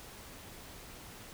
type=silence; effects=pink hiss -50 dBFS RMS until 1.33 s